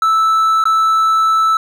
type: tone with dropouts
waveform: triangle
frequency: 1315 Hz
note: E6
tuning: 5 cents flat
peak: -8 dBFS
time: 0.02-1.57 s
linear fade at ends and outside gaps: 2 ms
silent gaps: 0.64-0.654 s
effects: none